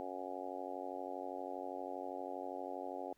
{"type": "harmonic tone", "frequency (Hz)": 92.5, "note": "F#2", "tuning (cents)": 0, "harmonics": [3, 4, 5, 6, 7, 8, 9], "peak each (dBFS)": [-49, -49, -50, -48, -49, -47, -49], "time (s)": [0, 3.13], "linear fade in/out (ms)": 0, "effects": ["pink hiss -75 dBFS RMS until 3.17 s"]}